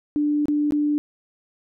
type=tone with dropouts; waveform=sine; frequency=295.5 Hz; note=D4; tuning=11 cents sharp; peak=-18 dBFS; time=0.16-0.98 s; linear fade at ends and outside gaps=0 ms; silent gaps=0.456-0.483 / 0.708-0.722 s; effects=none